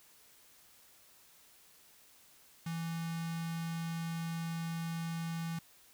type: tone with notch filter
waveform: square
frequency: 165.8 Hz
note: E3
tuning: 10 cents sharp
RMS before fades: -38 dBFS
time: 2.66-5.59 s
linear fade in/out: 5 ms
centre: 480 Hz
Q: 1.2
effects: white hiss -62 dBFS RMS until 5.93 s